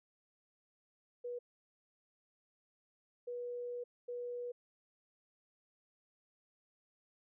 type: tone bursts at uneven times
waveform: sine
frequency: 486 Hz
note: B4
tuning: 28 cents flat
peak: -39 dBFS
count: 3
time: 1.24-1.39 / 3.27-3.84 / 4.08-4.52 s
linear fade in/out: 10 ms
effects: none

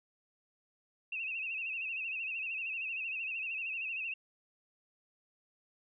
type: tone with vibrato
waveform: sine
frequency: 2637 Hz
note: E7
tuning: in tune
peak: -35 dBFS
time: 1.12-4.14 s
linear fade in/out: 5 ms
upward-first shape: sine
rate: 13 Hz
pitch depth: 84 cents each way
effects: none

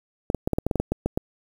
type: clicks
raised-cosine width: 2 ms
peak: -9 dBFS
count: 12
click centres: 0.301 / 0.347 / 0.475 / 0.533 / 0.585 / 0.666 / 0.712 / 0.757 / 0.8 / 0.92 / 1.06 / 1.175 s
effects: 7-bit

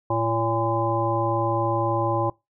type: harmonic tone with a mistuned harmonic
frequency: 113.5 Hz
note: A#2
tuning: 46 cents flat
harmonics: 1 / 3 / 5 / 7 / 9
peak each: -27 / -27 / -27 / -27 / -27 dBFS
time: 0.1-2.3 s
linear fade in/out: 5 ms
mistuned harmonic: 7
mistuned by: +48 cents
effects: noise-tail reverb RT60 0.2 s tail -22 dB re dry

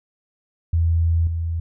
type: tone with level steps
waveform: sine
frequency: 83.1 Hz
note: E2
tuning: 15 cents sharp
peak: -15 / -21 dBFS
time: 0.73-1.6 s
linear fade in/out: 5 ms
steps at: 1.27 s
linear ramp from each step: 2 ms
effects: none

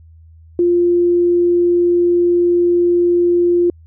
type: tone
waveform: sine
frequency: 349.2 Hz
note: F4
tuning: in tune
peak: -10 dBFS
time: 0.59-3.7 s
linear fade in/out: 2 ms
effects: added 81 Hz sine -40 dBFS peak until 3.86 s

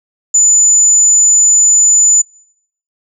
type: tone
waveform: sine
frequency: 7000 Hz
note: A8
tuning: 10 cents flat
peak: -4 dBFS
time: 0.34-2.22 s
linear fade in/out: 10 ms
effects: noise-tail reverb RT60 0.7 s tail -26 dB re dry + tanh soft clip ceiling 0 dBFS

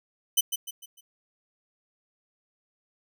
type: tone with echo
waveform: 10% pulse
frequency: 3030 Hz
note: F#7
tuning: 40 cents sharp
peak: -10 dBFS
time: 0.37-0.41 s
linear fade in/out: 10 ms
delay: 150 ms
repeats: 4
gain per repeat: -8 dB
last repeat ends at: 1.01 s
effects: none

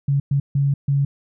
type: tone bursts at uneven times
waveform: sine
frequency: 140 Hz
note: C#3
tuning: 18 cents sharp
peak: -15 dBFS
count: 4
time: 0.08-0.2 / 0.31-0.4 / 0.55-0.74 / 0.88-1.05 s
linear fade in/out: 5 ms
effects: none

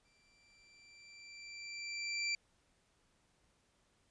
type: tone with exponential growth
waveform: 25% pulse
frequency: 2349 Hz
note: D7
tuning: in tune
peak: -29 dBFS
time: 0.05-2.35 s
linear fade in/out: 2 ms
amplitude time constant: 500 ms
effects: pink hiss -74 dBFS RMS until 4.1 s + resampled to 22050 Hz

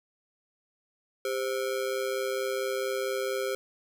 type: ring-modulated tone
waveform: square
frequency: 460 Hz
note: A#4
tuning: 23 cents flat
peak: -26 dBFS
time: 1.25-3.55 s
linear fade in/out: 0 ms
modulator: 62.2 Hz
effects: 10-bit

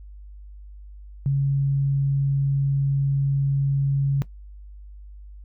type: tone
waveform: sine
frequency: 138.59 Hz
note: C#3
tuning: in tune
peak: -18 dBFS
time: 1.26-4.22 s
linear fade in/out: 0 ms
effects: noise-tail reverb RT60 0.1 s tail -17 dB re dry + added 50 Hz sine -39 dBFS peak until 5.44 s

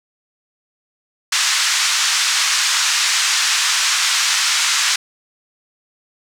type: band-pass noise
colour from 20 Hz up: white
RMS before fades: -17 dBFS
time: 1.32-4.96 s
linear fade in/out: 5 ms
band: 1100 to 7100 Hz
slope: 24 dB/octave
effects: none

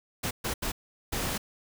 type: noise bursts at uneven times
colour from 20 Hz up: pink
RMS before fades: -31 dBFS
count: 4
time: 0.23-0.31 / 0.44-0.54 / 0.62-0.72 / 1.12-1.38 s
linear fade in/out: 10 ms
effects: none

